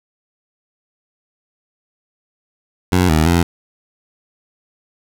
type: tone with pitch steps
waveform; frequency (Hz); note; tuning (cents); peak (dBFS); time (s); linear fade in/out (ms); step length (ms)
15% pulse; 90.9 / 78.5 / 85.7; F#2 / D#2 / F2; -30 / +16 / -32; -5; 2.92-3.43; 5; 170
effects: none